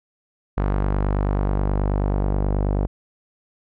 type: tone with low-pass filter sweep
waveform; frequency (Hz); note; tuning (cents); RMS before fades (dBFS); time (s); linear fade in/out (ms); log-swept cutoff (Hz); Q
sawtooth; 49.33; G1; +12; -21; 0.57-2.87; 10; 1300 to 690; 1.1
effects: none